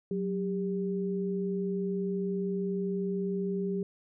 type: tone pair together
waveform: sine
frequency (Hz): 185.6 / 398.3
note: F#3 / G4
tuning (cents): +6 / +28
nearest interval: octave + minor second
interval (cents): 1322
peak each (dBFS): -31 / -32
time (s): 0.11-3.83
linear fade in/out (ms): 2
effects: none